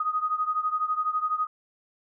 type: beating tone pair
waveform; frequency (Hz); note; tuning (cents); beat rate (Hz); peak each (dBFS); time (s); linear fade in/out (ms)
sine; 1244.5 / 1256.5; D#6 / D#6; 0 / +17; 12; -26 / -29; 0-1.47; 5
effects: none